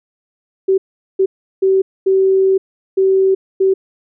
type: tone bursts at uneven times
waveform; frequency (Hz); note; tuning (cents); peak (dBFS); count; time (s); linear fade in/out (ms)
sine; 383.1; G4; -40; -9; 6; 0.68-0.78 / 1.19-1.26 / 1.62-1.82 / 2.06-2.58 / 2.97-3.35 / 3.6-3.74; 10
effects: none